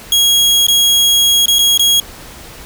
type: tone with dropouts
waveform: sawtooth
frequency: 3300 Hz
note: G#7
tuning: 12 cents flat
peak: -5 dBFS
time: 0.12-2 s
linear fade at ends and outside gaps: 2 ms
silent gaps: 0.668-0.683 / 1.458-1.481 / 1.586-1.59 / 1.776-1.794 s
effects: pink hiss -34 dBFS RMS until 2.65 s